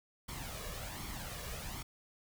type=noise with flanger; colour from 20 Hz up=pink; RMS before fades=-43 dBFS; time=0.28-1.83 s; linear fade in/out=10 ms; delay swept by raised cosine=0.9 to 1.79 ms; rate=1.3 Hz; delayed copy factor=+0.6; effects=none